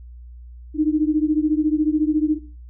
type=beating tone pair; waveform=sine; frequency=301.4 / 315.4 Hz; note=D4 / D#4; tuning=+45 / +24 cents; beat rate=14 Hz; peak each=-18 / -20 dBFS; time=0.74-2.39 s; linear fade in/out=50 ms; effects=noise-tail reverb RT60 0.4 s tail -17 dB re dry + added 60 Hz sine -37 dBFS peak until 2.69 s